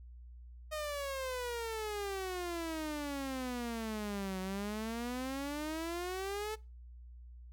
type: exponential two-way sweep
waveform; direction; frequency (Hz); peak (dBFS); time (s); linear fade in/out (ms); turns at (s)
sawtooth; down then up; 622.3 to 185.6 to 439.6; -33; 0.71-6.56; 20; 4.4
effects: noise-tail reverb RT60 0.3 s tail -22 dB re dry + added 60 Hz sine -49 dBFS peak until 7.52 s